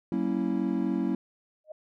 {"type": "chord", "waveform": "triangle", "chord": "F# dominant seventh", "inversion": "none", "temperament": "equal with one note detuned", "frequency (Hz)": [189.21, 233.1, 277.2, 329.6], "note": ["F#3", "A#3", "C#4", "E4"], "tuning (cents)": [39, 0, 0, 0], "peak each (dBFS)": -29, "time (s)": [0.12, 1.15], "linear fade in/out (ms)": 2}
{"type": "tone with exponential growth", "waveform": "sine", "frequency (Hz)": 619, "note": "D#5", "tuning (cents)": -9, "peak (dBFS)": -35, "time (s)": [1.64, 1.72], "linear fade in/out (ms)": 5, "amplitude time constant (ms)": 16}
{"effects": []}